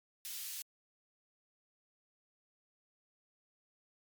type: high-pass noise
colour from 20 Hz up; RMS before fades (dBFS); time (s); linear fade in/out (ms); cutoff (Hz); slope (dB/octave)
white; -43; 0.25-0.62; 0; 2600; 12
effects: MP3 96 kbps